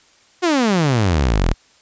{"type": "exponential sweep", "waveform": "sawtooth", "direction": "down", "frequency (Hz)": [372.4, 35.41], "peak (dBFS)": -10, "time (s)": [0.42, 1.54], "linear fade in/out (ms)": 20, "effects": ["white hiss -53 dBFS RMS until 1.81 s", "resampled to 16000 Hz"]}